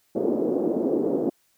pink band-pass noise, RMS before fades -24 dBFS, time 0.15-1.3 s, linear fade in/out 10 ms, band 270 to 470 Hz, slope 24 dB/octave, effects white hiss -66 dBFS RMS until 1.57 s

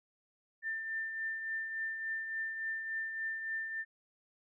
sine tone with tremolo, 1790 Hz, A6, 29 cents sharp, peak -33 dBFS, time 0.62-3.85 s, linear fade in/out 50 ms, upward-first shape triangle, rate 3.5 Hz, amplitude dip 50%, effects none

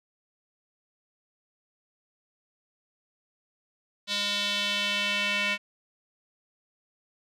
square tone with band-pass filter sweep, 203.9 Hz, G#3, 32 cents flat, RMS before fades -28 dBFS, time 4.07-5.58 s, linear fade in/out 50 ms, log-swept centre 3800 to 2500 Hz, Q 2.9, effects none

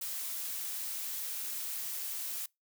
blue noise, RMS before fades -38 dBFS, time 0.01-2.46 s, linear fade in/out 5 ms, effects noise-tail reverb RT60 0.2 s tail -25 dB re dry

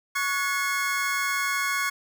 square tone cluster, 1115 / 1461 / 1697 / 2174 Hz, C#6 / F#6 / G#6 / C#7, +10 / -22 / +37 / -34 cents, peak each -30 / -31 / -34 / -29 dBFS, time 0.15-1.9 s, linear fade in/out 10 ms, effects none

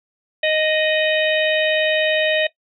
harmonic tone with a mistuned harmonic, 622.3 Hz, D#5, in tune, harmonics 1 / 3 / 4 / 5 / 6, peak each -18 / -23 / -24 / -25 / -26 dBFS, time 0.43-2.47 s, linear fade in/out 5 ms, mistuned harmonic 5, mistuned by -46 cents, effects noise-tail reverb RT60 0.1 s tail -18 dB re dry

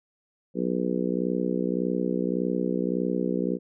harmonic tone, 61.74 Hz, B1, in tune, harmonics 3 / 4 / 5 / 6 / 7 / 8, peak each -29 / -30 / -31 / -32 / -32 / -33 dBFS, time 0.54-3.59 s, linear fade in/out 50 ms, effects none

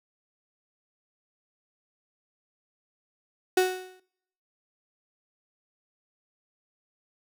35% pulse tone with exponential decay, 370 Hz, F#4, in tune, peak -15 dBFS, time 3.57-4 s, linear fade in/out 5 ms, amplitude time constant 93 ms, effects noise-tail reverb RT60 0.8 s tail -24 dB re dry

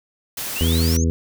white noise, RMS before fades -28 dBFS, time 0.37-0.97 s, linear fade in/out 5 ms
sine exponential sweep, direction up, 2638 to 6710 Hz, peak -26 dBFS, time 0.56-1.04 s, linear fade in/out 2 ms
harmonic tone, 82.1 Hz, E2, 6 cents flat, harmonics 1 / 2 / 3 / 4 / 5 / 6, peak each -17 / -25 / -23 / -31 / -30 / -33 dBFS, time 0.61-1.1 s, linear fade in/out 0 ms
effects none

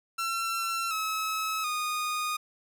sawtooth tone with pitch steps, 1351 / 1290 / 1231.7 Hz, E6 / E6 / D#6, +42 / -38 / -18 cents, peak -25 dBFS, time 0.18-2.37 s, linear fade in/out 10 ms, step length 730 ms, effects none

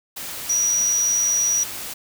sine tone in noise, 5800 Hz, F#8, 35 cents flat, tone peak -17 dBFS, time 0.49-1.64 s, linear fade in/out 10 ms, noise white, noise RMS -32 dBFS, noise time 0.16-1.94 s, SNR +12 dB, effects none

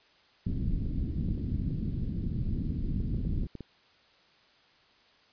pink low-pass noise, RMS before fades -31 dBFS, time 0.46-3.47 s, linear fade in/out 5 ms, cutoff 250 Hz, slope 24 dB/octave
clicks, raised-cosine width 3 ms, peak -27 dBFS, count 9, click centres 1.285 / 1.378 / 1.706 / 3.003 / 3.144 / 3.251 / 3.434 / 3.553 / 3.607 s
effects white hiss -62 dBFS RMS until 5.32 s + resampled to 11025 Hz

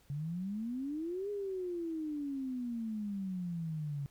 sine exponential two-way sweep, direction up then down, 138.59 to 415.3 to 138.59 Hz, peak -35 dBFS, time 0.1-4.06 s, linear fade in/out 0 ms, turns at 1.3 s, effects added 50 Hz sine -68 dBFS peak until 4.1 s + pink hiss -67 dBFS RMS until 4.1 s

